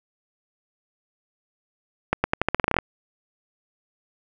accelerating click train, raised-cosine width 0.5 ms, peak -4 dBFS, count 13, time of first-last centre 2.13-2.787 s, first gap 110 ms, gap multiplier 0.86, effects none

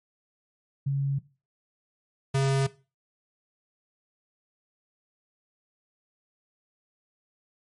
sine / square tone pair in turn, 138.59 / 136.05 Hz, C#3 / C#3, 0 / -32 cents, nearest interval unison, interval 32 cents, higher first, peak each -23 / -22 dBFS, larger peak second, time 0.86-1.19 / 2.34-2.67 s, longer neither, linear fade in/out 10 ms, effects noise-tail reverb RT60 0.3 s tail -17 dB re dry + MP3 48 kbps

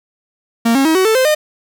45% pulse tone with pitch steps, 231 / 271.6 / 319.2 / 375.3 / 441.1 / 518.6 / 609.6 Hz, A#3 / C#4 / D#4 / F#4 / A4 / C5 / D#5, -16 / -35 / +44 / +25 / +4 / -15 / -36 cents, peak -10 dBFS, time 0.65-1.35 s, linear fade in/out 10 ms, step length 100 ms, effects none

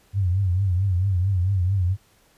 sine tone with vibrato, 93.7 Hz, F#2, 22 cents sharp, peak -18 dBFS, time 0.13-1.97 s, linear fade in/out 50 ms, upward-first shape triangle, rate 4.5 Hz, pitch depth 140 cents each way, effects pink hiss -59 dBFS RMS until 2.37 s + resampled to 32000 Hz

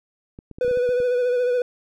clicks, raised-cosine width 3 ms, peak -25 dBFS, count 9, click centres 0.389 / 0.513 / 0.585 / 0.648 / 0.68 / 0.712 / 0.773 / 0.891 / 1.002 s
triangle tone with vibrato, 493.9 Hz, B4, in tune, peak -16 dBFS, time 0.61-1.62 s, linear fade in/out 2 ms, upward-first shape sine, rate 14 Hz, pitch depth 32 cents each way
effects none

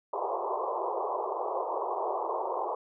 white band-pass noise, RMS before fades -32 dBFS, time 0.13-2.75 s, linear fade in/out 5 ms, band 360 to 1100 Hz, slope 96 dB/octave, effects none

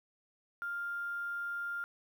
sine tone with quantisation, 1400 Hz, F6, 4 cents sharp, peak -35 dBFS, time 0.62-1.84 s, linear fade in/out 0 ms, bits 10, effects none

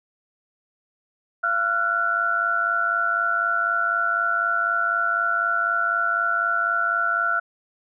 sine tone cluster, 684 / 1365 / 1469 Hz, F5 / F6 / F#6, -36 / -40 / -13 cents, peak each -30 / -22 / -23 dBFS, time 1.43-7.4 s, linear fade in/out 10 ms, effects none

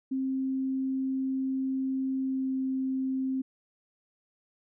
sine tone with pitch glide, 264.8 to 263.3 Hz, C4 to C4, +21 to +11 cents, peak -27 dBFS, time 0.11-3.42 s, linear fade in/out 10 ms, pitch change -10 cents, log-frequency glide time 2.21-2.54 s, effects none

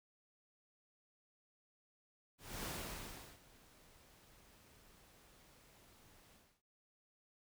pink noise with ADSR envelope, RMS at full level -43 dBFS, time 2.38-6.62 s, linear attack 260 ms, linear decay 740 ms, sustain -22 dB, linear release 290 ms, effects none

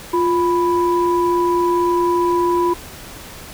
sine tone pair together, 350 / 989.9 Hz, F4 / B5, +4 / +4 cents, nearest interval octave + tritone, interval 1800 cents, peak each -15 / -17 dBFS, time 0.13-2.74 s, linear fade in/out 10 ms, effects tanh soft clip ceiling -6 dBFS + pink hiss -36 dBFS RMS until 3.53 s

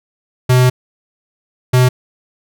square tone bursts at uneven times, 126.5 Hz, B2, 42 cents sharp, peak -8 dBFS, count 2, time 0.49-0.7 / 1.73-1.89 s, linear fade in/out 10 ms, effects none

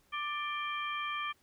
harmonic tone with a mistuned harmonic, 590 Hz, D5, 8 cents sharp, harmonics 2 / 3 / 4 / 5, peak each -36 / -43 / -39 / -43 dBFS, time 0.12-1.33 s, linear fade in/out 20 ms, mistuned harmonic 5, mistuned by +120 cents, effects pink hiss -69 dBFS RMS until 1.42 s

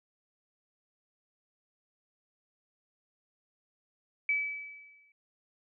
sine tone with exponential decay, 2296 Hz, D7, 40 cents flat, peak -24 dBFS, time 4.29-5.12 s, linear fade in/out 2 ms, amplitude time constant 180 ms, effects none

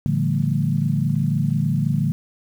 sine tone cluster, 111.6 / 145.9 / 171.9 / 195.7 / 224.4 Hz, A2 / D3 / F3 / G3 / A3, +25 / -11 / -27 / -3 / +34 cents, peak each -26 / -20 / -25 / -27 / -27 dBFS, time 0.06-2.12 s, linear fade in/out 0 ms, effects 8-bit

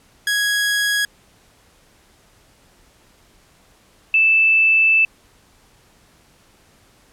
sawtooth / sine tone pair in turn, 1661.2 / 2638 Hz, G#6 / E7, 0 / +1 cents, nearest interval minor sixth, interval 801 cents, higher second, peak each -13 / -11 dBFS, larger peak second, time 0.27-1.05 / 4.14-5.05 s, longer second, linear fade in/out 2 ms, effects pink hiss -54 dBFS RMS until 7.12 s + low-pass 12000 Hz 12 dB/octave

